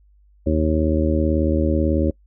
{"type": "harmonic tone", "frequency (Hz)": 78.2, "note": "D#2", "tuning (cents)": 9, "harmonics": [1, 2, 3, 4, 5, 6, 7], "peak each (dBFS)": [-20, -29, -23, -22, -27, -36, -24], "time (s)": [0.46, 2.11], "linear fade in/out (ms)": 10, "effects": ["noise-tail reverb RT60 0.1 s tail -24 dB re dry", "added 50 Hz sine -51 dBFS peak until 2.26 s"]}